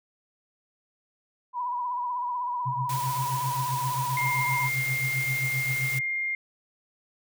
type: tone with vibrato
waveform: sine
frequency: 981 Hz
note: B5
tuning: 12 cents flat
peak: -27 dBFS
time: 1.53-4.7 s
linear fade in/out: 50 ms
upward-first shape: triangle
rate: 16 Hz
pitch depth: 60 cents each way
type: tone with tremolo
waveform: sine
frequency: 130.81 Hz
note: C3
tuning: in tune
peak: -26 dBFS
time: 2.65-6.01 s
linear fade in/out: 20 ms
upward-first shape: triangle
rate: 7.6 Hz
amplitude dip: 100%
type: noise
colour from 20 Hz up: white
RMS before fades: -37 dBFS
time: 2.89-5.99 s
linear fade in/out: 5 ms
type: tone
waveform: sine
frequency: 2117 Hz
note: C7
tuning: 20 cents sharp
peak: -26 dBFS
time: 4.17-6.35 s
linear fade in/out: 2 ms
effects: none